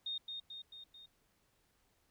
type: tone with echo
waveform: sine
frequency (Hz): 3690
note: A#7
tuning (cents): -18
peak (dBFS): -37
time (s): 0.06-0.18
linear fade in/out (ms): 5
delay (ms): 220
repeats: 4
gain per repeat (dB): -4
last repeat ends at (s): 1.06
effects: pink hiss -75 dBFS RMS until 2.1 s